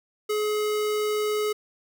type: tone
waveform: square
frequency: 423.2 Hz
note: G#4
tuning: 33 cents sharp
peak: -24 dBFS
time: 0.29-1.53 s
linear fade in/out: 10 ms
effects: none